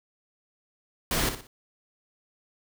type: noise with echo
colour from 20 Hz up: pink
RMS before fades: -26 dBFS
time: 1.11-1.29 s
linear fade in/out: 2 ms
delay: 60 ms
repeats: 3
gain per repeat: -9 dB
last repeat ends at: 1.47 s
effects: none